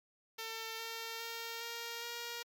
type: tone with pitch steps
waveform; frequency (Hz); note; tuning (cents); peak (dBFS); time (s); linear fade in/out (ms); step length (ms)
5% pulse; 449.5 / 455 / 460.5 / 466.2 / 471.8; A4 / A#4 / A#4 / A#4 / A#4; +37 / -42 / -21 / 0 / +21; -29; 0.38-2.43; 10; 410
effects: MP3 96 kbps